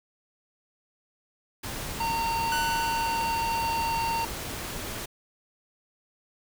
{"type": "noise", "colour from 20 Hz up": "pink", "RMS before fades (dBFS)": -35, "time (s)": [1.63, 5.06], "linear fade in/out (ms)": 10}
{"type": "harmonic tone", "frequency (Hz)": 916, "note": "A#5", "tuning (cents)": -31, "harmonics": [1, 3, 5], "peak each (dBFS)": [-26, -36, -40], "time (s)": [2, 4.25], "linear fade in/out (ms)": 5}
{"type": "tone with exponential decay", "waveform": "sawtooth", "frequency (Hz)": 1491, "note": "F#6", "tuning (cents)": 13, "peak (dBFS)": -24, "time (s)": [2.52, 4.46], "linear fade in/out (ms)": 1, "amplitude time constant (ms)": 420}
{"effects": []}